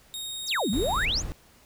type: tone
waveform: sawtooth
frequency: 3729 Hz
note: A#7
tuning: in tune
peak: -30 dBFS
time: 0.14-1.05 s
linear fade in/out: 0 ms
type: exponential two-way sweep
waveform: sine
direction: down then up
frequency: 7570 to 178.9 to 7570 Hz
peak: -24 dBFS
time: 0.46-1.23 s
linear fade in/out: 50 ms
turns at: 0.7 s
type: noise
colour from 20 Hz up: brown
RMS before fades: -32 dBFS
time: 0.73-1.32 s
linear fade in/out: 0 ms
effects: pink hiss -57 dBFS RMS until 1.65 s